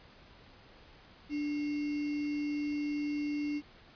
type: tone with sample-and-hold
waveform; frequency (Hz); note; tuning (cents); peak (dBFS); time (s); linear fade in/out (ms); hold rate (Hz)
sine; 293.7; D4; 0; -31; 1.29-3.62; 50; 2450
effects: pink hiss -57 dBFS RMS until 3.95 s + resampled to 11025 Hz